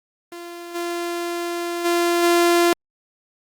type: tone with level steps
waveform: sawtooth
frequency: 344.9 Hz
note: F4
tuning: 22 cents flat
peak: -29 / -20 / -13 / -10 dBFS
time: 0.32-2.73 s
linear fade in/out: 2 ms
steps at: 0.74 / 1.84 / 2.22 s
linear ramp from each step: 20 ms
effects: Opus 32 kbps